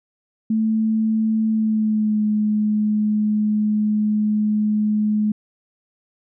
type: tone with pitch glide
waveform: sine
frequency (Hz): 220 to 212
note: A3 to G#3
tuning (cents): 0 to +36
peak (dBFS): -16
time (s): 0.5-5.32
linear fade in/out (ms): 5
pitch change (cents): -64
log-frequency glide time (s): 1.49-2.23
effects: none